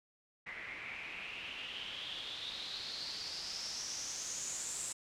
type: noise with low-pass filter sweep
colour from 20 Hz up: white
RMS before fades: -43 dBFS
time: 0.46-4.93 s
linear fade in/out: 10 ms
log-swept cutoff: 2000 to 7900 Hz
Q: 6.5
effects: none